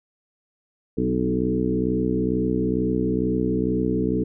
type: harmonic tone with a mistuned harmonic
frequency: 62.2 Hz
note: B1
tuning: 13 cents sharp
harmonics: 1 / 2 / 3 / 4 / 5 / 6 / 7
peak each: -32 / -31 / -26 / -26 / -26 / -30 / -27 dBFS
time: 0.97-4.24 s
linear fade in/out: 10 ms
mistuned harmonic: 4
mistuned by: +31 cents
effects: none